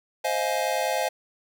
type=chord; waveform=square; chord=F minor seventh; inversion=second; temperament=just; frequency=523.8 / 628.6 / 698.5 / 838.1 Hz; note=C5 / Eb5 / F5 / Ab5; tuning=+2 / +18 / 0 / +16 cents; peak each=-30 dBFS; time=0.24-1.09 s; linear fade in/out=10 ms; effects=none